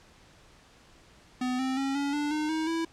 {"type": "tone with pitch steps", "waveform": "square", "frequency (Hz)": [252, 261.8, 272, 282.5, 293.5, 304.9, 316.8, 329.1], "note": ["B3", "C4", "C#4", "C#4", "D4", "D#4", "D#4", "E4"], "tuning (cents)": [35, 1, -33, 33, -1, -35, 31, -3], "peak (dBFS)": -28, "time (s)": [1.41, 2.85], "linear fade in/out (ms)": 5, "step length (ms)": 180, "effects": ["pink hiss -57 dBFS RMS until 2.92 s", "low-pass 7000 Hz 12 dB/octave"]}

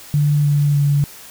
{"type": "tone with pitch steps", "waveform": "sine", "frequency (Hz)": [146.83, 145.06, 143.31], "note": ["D3", "D3", "D3"], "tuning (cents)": [0, -21, -42], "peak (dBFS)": -12, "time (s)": [0.14, 1.04], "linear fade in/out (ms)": 0, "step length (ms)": 300, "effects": ["white hiss -39 dBFS RMS until 1.3 s"]}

